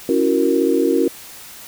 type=chord; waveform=sine; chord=F# dominant seventh; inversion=second; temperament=equal with one note detuned; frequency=277.2 / 332.1 / 370 / 466.2 Hz; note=C#4 / E4 / F#4 / A#4; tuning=0 / +13 / 0 / 0 cents; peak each=-19 dBFS; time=0.09-1.08 s; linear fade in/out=2 ms; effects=white hiss -38 dBFS RMS until 1.67 s